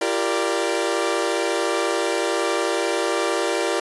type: chord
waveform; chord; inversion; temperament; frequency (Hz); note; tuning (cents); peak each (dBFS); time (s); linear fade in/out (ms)
sawtooth; G minor seventh; third; equal with one note detuned; 340.9 / 392 / 466.2 / 587.3; F4 / G4 / Bb4 / D5; -42 / 0 / 0 / 0; -22; 0.01-3.8; 5
effects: resampled to 24000 Hz